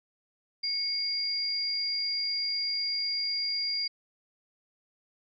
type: tone pair together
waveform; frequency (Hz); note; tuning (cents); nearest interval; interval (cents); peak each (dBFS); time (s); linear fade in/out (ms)
sine; 2200 / 4784; C#7 / D8; -14 / +31; octave + minor second; 1345; -39 / -28; 0.63-3.88; 10
effects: none